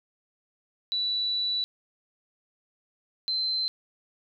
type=tone pair in turn; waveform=sine; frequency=3951 / 4090 Hz; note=B7 / C8; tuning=0 / -40 cents; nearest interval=minor second; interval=60 cents; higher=second; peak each=-25 dBFS; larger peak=neither; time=0.92-1.64 / 3.28-3.68 s; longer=first; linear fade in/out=0 ms; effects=none